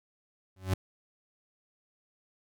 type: tone with exponential growth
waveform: 40% pulse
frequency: 94.2 Hz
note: F#2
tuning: 32 cents sharp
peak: -22 dBFS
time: 0.56-0.74 s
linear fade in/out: 5 ms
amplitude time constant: 38 ms
effects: none